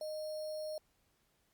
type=tone with sample-and-hold; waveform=sine; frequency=617 Hz; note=D#5; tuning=15 cents flat; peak=-38 dBFS; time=0.01-0.78 s; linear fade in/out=2 ms; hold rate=4900 Hz; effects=pink hiss -75 dBFS RMS until 1.53 s + Opus 48 kbps